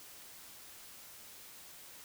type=silence; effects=white hiss -53 dBFS RMS until 2.04 s